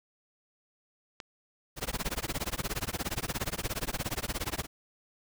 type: clicks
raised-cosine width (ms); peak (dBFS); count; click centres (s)
0.2; -23; 2; 1.202 / 2.243
type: noise with tremolo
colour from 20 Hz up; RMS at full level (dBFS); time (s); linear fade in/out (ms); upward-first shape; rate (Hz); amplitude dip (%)
pink; -31; 1.76-4.67; 50; sine; 17; 100
effects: none